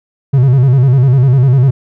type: tone with vibrato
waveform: triangle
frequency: 130.4 Hz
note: C3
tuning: 5 cents flat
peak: -3 dBFS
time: 0.33-1.71 s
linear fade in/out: 10 ms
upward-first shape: square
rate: 10 Hz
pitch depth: 100 cents each way
effects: none